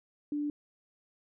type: tone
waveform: sine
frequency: 293.7 Hz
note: D4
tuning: in tune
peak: -30 dBFS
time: 0.32-0.5 s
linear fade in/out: 2 ms
effects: none